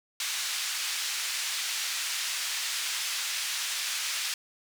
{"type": "band-pass noise", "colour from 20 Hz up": "white", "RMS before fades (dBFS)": -32, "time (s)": [0.2, 4.34], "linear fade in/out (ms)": 2, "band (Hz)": [1700, 6300], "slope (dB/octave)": 12, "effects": []}